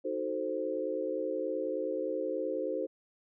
sine chord, D# diminished seventh, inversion none, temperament equal, 311.1 / 370 / 440 / 523.3 Hz, D#4 / F#4 / A4 / C5, 0 / 0 / 0 / 0 cents, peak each -38 / -38 / -37 / -34 dBFS, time 0.04-2.87 s, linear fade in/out 20 ms, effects none

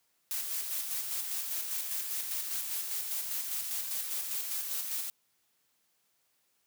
blue noise with tremolo, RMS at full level -34 dBFS, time 0.31-5.1 s, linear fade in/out 0 ms, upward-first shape square, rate 5 Hz, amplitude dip 35%, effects white hiss -74 dBFS RMS until 6.66 s + high-pass 80 Hz 12 dB/octave

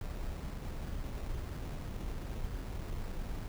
brown noise with sample-and-hold, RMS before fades -39 dBFS, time 0.01-3.48 s, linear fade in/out 2 ms, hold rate 3150 Hz, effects none

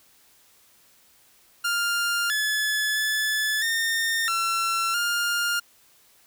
sawtooth tone with pitch steps, 1401 / 1717 / 1729 / 1825 / 1350 / 1408 Hz, F6 / A6 / A6 / A#6 / E6 / F6, +5 / -43 / -31 / -37 / +41 / +14 cents, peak -19 dBFS, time 1.64-5.6 s, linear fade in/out 10 ms, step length 660 ms, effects white hiss -58 dBFS RMS until 6.26 s

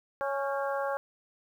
harmonic tone with a mistuned harmonic, 277.2 Hz, C#4, in tune, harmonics 2 / 3 / 4 / 5 / 6, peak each -31 / -35 / -37 / -39 / -41 dBFS, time 0.21-0.97 s, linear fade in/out 0 ms, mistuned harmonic 6, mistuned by -52 cents, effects 10-bit

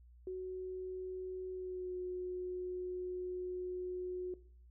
sine tone with pitch glide, 371.1 to 363.7 Hz, F#4 to F#4, +5 to -30 cents, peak -38 dBFS, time 0.27-4.34 s, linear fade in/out 2 ms, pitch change -35 cents, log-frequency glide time 1.52-1.96 s, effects noise-tail reverb RT60 0.5 s tail -17 dB re dry + added 60 Hz sine -57 dBFS peak until 4.7 s

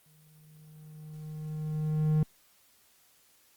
triangle tone with exponential growth, 154.2 Hz, D#3, 15 cents flat, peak -19 dBFS, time 0.06-2.23 s, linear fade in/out 2 ms, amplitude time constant 470 ms, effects white hiss -64 dBFS RMS until 3.56 s + Opus 32 kbps

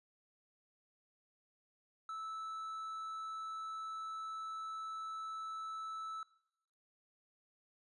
triangle tone, 1311 Hz, E6, 10 cents flat, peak -39 dBFS, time 2.09-6.23 s, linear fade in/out 2 ms, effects noise-tail reverb RT60 0.8 s tail -20 dB re dry + resampled to 24000 Hz

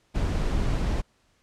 brown noise, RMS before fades -25 dBFS, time 0.14-1.02 s, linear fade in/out 20 ms, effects pink hiss -66 dBFS RMS until 1.42 s + low-pass 8000 Hz 12 dB/octave

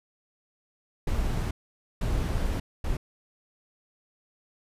brown noise bursts at uneven times, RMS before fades -27 dBFS, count 3, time 1.07-1.51 / 2.01-2.6 / 2.84-2.97 s, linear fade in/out 5 ms, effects resampled to 32000 Hz

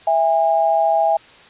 sine tone pair together, 659.3 / 813.2 Hz, E5 / G#5, 0 / -37 cents, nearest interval major third, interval 363 cents, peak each -16 dBFS, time 0.07-1.17 s, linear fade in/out 5 ms, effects white hiss -45 dBFS RMS until 1.49 s + resampled to 8000 Hz

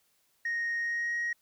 sine tone with pitch glide, 1864.7 to 1886.4 Hz, A#6 to A#6, 0 to +20 cents, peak -27 dBFS, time 0.45-1.33 s, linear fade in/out 5 ms, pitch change +20 cents, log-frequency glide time 0.79-1.15 s, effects tanh soft clip ceiling -27 dBFS + white hiss -71 dBFS RMS until 1.41 s

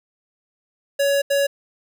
square tone bursts at uneven times, 561 Hz, C#5, 21 cents sharp, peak -17 dBFS, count 2, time 0.99-1.22 / 1.3-1.47 s, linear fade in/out 10 ms, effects none

